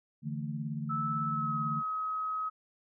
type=chord; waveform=sine; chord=D suspended second; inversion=none; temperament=equal with one note detuned; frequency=146.83 / 164.81 / 222.8 Hz; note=D3 / E3 / A3; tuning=0 / 0 / +22 cents; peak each=-36 / -40 / -38 dBFS; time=0.22-1.83 s; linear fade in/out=50 ms
type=tone with pitch glide; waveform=sine; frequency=1309 to 1271.7 Hz; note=E6 to D#6; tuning=-13 to +37 cents; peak=-31 dBFS; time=0.89-2.5 s; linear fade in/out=20 ms; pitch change=-50 cents; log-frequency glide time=1.27-1.57 s
effects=none